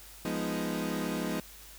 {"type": "chord", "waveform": "30% pulse", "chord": "F half-diminished seventh", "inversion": "none", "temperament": "equal", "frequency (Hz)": [174.61, 207.7, 246.9, 311.1], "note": ["F3", "Ab3", "Cb4", "Eb4"], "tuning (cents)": [0, 0, 0, 0], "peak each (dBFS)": -34, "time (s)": [0.25, 1.4], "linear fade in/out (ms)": 2, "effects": ["added 50 Hz sine -54 dBFS peak until 1.78 s", "white hiss -51 dBFS RMS until 1.78 s"]}